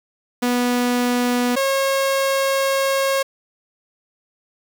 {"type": "tone pair in turn", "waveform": "sawtooth", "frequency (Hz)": [245.1, 543.3], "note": ["B3", "C#5"], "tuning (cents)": [-13, -35], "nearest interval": "octave + major second", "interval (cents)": 1378, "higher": "second", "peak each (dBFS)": -13, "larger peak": "neither", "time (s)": [[0.42, 1.56], [1.56, 3.23]], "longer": "second", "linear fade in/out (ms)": 10, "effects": ["7-bit"]}